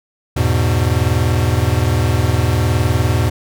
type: chord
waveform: square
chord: E major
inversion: none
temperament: equal with one note detuned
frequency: 82.65 / 103.83 / 123.47 Hz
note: E2 / G#2 / B2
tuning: +5 / 0 / 0 cents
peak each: -18 dBFS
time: 0.36-3.3 s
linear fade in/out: 10 ms
effects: none